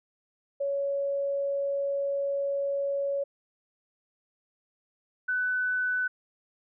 sine tone pair in turn, 559 / 1499.3 Hz, C#5 / F#6, +14 / +22 cents, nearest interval octave + perfect fourth, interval 1708 cents, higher second, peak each -26 / -25 dBFS, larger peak second, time 0.6-3.24 / 5.28-6.08 s, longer first, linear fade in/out 10 ms, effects none

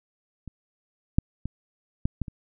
clicks, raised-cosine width 5 ms, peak -26 / -6 / -18 / -11 / -15 / -24 dBFS, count 6, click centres 0.477 / 1.185 / 1.456 / 2.055 / 2.217 / 2.282 s, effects none

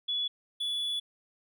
sine / triangle tone pair in turn, 3411 / 3426 Hz, G#7 / A7, +46 / -47 cents, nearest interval unison, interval 7 cents, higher second, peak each -28 dBFS, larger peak neither, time 0.08-0.28 / 0.6-1 s, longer second, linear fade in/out 10 ms, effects none

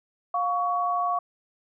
sine tone pair together, 708 / 1121.9 Hz, F5 / C#6, +23 / +20 cents, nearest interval minor sixth, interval 797 cents, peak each -26 / -25 dBFS, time 0.34-1.19 s, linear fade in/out 5 ms, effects none

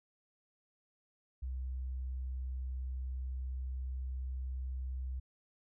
sine tone, 64.3 Hz, C2, 30 cents flat, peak -36 dBFS, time 1.42-5.2 s, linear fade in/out 10 ms, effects none

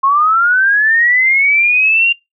sine linear sweep, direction up, 1065 to 2794 Hz, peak -8 dBFS, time 0.03-2.13 s, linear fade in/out 10 ms, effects noise-tail reverb RT60 0.2 s tail -24 dB re dry

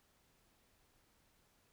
silence, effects pink hiss -73 dBFS RMS until 1.72 s

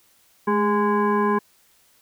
sine tone with frequency modulation, 410.2 Hz, G#4, 21 cents flat, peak -17 dBFS, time 0.47-1.39 s, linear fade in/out 10 ms, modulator 621 Hz, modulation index 1.4, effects white hiss -59 dBFS RMS until 2.01 s

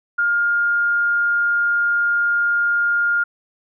sine tone, 1412 Hz, F6, 19 cents sharp, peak -15 dBFS, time 0.18-3.24 s, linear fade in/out 10 ms, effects none

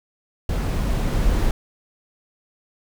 brown noise with level ramp, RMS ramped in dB -22 to -19 dBFS, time 0.49-1.51 s, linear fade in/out 2 ms, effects none

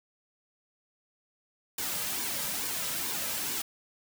white noise with flanger, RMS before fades -33 dBFS, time 1.78-3.62 s, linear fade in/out 5 ms, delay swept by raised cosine 1.5 to 2.8 ms, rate 2.3 Hz, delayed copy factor -0.55, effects none

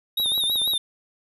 square tone with vibrato, 3729 Hz, A#7, in tune, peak -21 dBFS, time 0.17-0.78 s, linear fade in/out 5 ms, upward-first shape sine, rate 6.2 Hz, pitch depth 73 cents each way
click train, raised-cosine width 1 ms, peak -25 dBFS, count 10, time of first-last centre 0.2-0.736 s, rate 16.8 Hz
effects none

